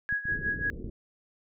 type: tone with tremolo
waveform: sine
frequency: 1661.2 Hz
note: G#6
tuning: in tune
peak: -25 dBFS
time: 0.09-0.7 s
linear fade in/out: 0 ms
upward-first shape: sine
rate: 5.6 Hz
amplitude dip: 80%
type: clicks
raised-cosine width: 5 ms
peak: -28 dBFS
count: 7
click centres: 0.126 / 0.255 / 0.323 / 0.467 / 0.612 / 0.683 / 0.845 s
type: low-pass noise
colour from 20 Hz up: pink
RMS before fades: -39 dBFS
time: 0.28-0.9 s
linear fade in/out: 5 ms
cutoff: 470 Hz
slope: 48 dB/octave
effects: none